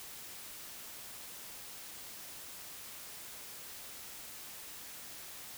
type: silence
effects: white hiss -48 dBFS RMS until 5.57 s